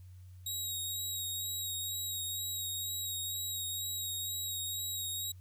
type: tone with vibrato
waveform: 15% pulse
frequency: 3800 Hz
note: A#7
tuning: 33 cents sharp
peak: -29 dBFS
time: 0.46-5.32 s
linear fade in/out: 5 ms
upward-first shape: sine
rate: 2.1 Hz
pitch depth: 23 cents each way
effects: added 91 Hz sine -49 dBFS peak until 5.4 s + white hiss -71 dBFS RMS until 5.4 s